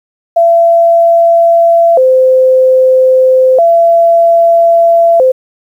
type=tone with vibrato; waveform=sine; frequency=591 Hz; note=D5; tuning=11 cents sharp; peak=-3 dBFS; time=0.36-5.32 s; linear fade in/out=10 ms; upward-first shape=square; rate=0.31 Hz; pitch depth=230 cents each way; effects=7-bit